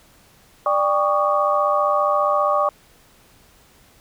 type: tone cluster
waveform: sine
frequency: 593 / 797 / 1121 / 1216 Hz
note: D5 / G5 / C#6 / D#6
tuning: +17 / +28 / +19 / -40 cents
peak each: -20 / -24 / -20 / -23 dBFS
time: 0.66-2.69 s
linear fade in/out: 2 ms
effects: pink hiss -53 dBFS RMS until 4 s